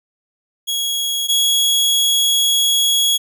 sawtooth tone pair in turn, 3322 / 3335 Hz, G#7 / G#7, 0 / +7 cents, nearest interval unison, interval 7 cents, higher second, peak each -15 / -10 dBFS, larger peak second, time 0.67-1.28 / 1.28-3.18 s, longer second, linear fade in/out 20 ms, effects none

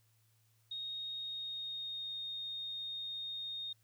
sine tone with pitch glide, 3729 to 3697 Hz, A#7 to A#7, 0 to -15 cents, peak -39 dBFS, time 0.71-3.73 s, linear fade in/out 5 ms, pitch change -15 cents, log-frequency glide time 1.16-2.2 s, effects added 111 Hz sine -70 dBFS peak until 3.83 s + white hiss -75 dBFS RMS until 3.83 s

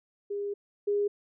sine tone pair in turn, 405.7 / 409 Hz, G#4 / G#4, -41 / -26 cents, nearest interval unison, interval 15 cents, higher second, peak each -30 / -24 dBFS, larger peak second, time 0.3-0.54 / 0.87-1.08 s, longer first, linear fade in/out 10 ms, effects none

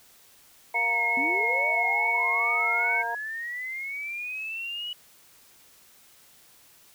harmonic tone, 233.1 Hz, A#3, in tune, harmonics 2 / 3 / 4, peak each -41 / -33 / -31 dBFS, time 0.74-3.15 s, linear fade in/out 5 ms
sine tone with vibrato, 2187 Hz, C#7, 24 cents flat, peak -23 dBFS, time 0.74-3.03 s, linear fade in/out 20 ms, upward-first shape triangle, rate 2.4 Hz, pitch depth 32 cents each way
sine linear sweep, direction up, 248.7 to 2949 Hz, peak -31 dBFS, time 1.17-4.93 s, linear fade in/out 2 ms
effects white hiss -56 dBFS RMS until 6.94 s

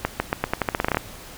accelerating click train, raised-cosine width 0.5 ms, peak -5 dBFS, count 14, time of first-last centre 0.05-0.971 s, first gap 150 ms, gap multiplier 0.86, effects pink hiss -41 dBFS RMS until 1.37 s

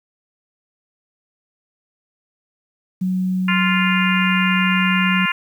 sine tone, 185.4 Hz, F#3, 4 cents sharp, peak -17 dBFS, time 3.01-5.26 s, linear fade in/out 10 ms
harmonic tone, 349.2 Hz, F4, in tune, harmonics 3 / 4 / 5 / 6 / 7 / 8, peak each -24 / -24 / -24 / -24 / -24 / -24 dBFS, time 3.48-5.32 s, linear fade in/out 5 ms
effects 8-bit

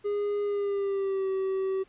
triangle tone with pitch glide, 410.4 to 382.9 Hz, G#4 to G4, -21 to -41 cents, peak -24 dBFS, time 0.04-1.84 s, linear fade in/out 20 ms, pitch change -120 cents, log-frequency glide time 0.43-1.29 s, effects pink hiss -62 dBFS RMS until 1.88 s + resampled to 8000 Hz

